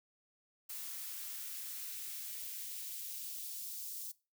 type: noise with high-pass filter sweep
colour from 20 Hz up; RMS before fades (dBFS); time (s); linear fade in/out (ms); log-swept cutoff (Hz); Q
blue; -44; 0.69-4.12; 10; 820 to 5000; 0.89
effects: noise-tail reverb RT60 0.3 s tail -21 dB re dry